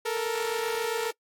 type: tone pair together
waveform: sawtooth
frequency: 441.5 / 469 Hz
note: A4 / A#4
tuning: +6 / +11 cents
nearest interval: minor second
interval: 105 cents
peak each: -26 dBFS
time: 0.05-1.11 s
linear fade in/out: 10 ms
effects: noise-tail reverb RT60 0.1 s tail -23 dB re dry + AAC 64 kbps